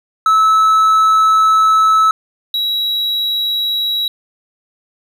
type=tone pair in turn; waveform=triangle; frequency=1302 / 3878 Hz; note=E6 / B7; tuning=-22 / -32 cents; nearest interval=octave + perfect fifth; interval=1890 cents; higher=second; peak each=-6 / -13 dBFS; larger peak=first; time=0.26-2.11 / 2.54-4.08 s; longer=first; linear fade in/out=2 ms; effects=none